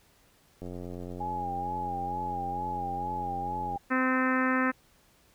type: click train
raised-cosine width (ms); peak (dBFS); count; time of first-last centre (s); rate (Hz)
2; -27; 280; 0.62-3.758; 88.9
type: tone with vibrato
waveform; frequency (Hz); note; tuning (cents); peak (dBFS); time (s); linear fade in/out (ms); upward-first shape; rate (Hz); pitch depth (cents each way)
sine; 822; G#5; -18; -31; 1.2-3.78; 10; sine; 2.2; 61
type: harmonic tone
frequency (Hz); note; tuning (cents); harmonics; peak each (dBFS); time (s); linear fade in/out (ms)
258.2; C4; -23; 1 / 2 / 3 / 4 / 5 / 6 / 7 / 8 / 9 / 10; -27 / -34 / -40 / -34 / -32 / -34 / -32 / -39 / -45 / -45; 3.9-4.72; 20
effects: pink hiss -63 dBFS RMS until 5.34 s